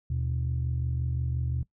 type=tone pair together; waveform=sine; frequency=78 / 123.72 Hz; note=D#2 / B2; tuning=+5 / +3 cents; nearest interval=minor sixth; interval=798 cents; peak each=-28 dBFS; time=0.1-1.63 s; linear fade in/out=5 ms; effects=noise-tail reverb RT60 0.1 s tail -21 dB re dry + tanh soft clip ceiling -21 dBFS